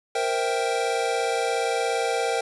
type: chord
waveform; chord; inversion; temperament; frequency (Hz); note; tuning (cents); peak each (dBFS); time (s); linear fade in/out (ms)
square; C dominant seventh; third; equal; 466.2 / 523.3 / 659.3 / 784; Bb4 / C5 / E5 / G5; 0 / 0 / 0 / 0; -27 / -31 / -32 / -28; 0.15-2.41; 5
effects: resampled to 24000 Hz + 8-bit